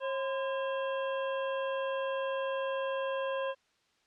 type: harmonic tone with a mistuned harmonic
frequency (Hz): 540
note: C#5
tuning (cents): -45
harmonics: 1 / 2 / 3 / 5 / 6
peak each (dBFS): -32 / -38 / -42 / -46 / -48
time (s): 0-3.55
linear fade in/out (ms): 50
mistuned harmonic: 2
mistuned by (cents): -88
effects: white hiss -71 dBFS RMS until 4.06 s + low-pass 5000 Hz 12 dB/octave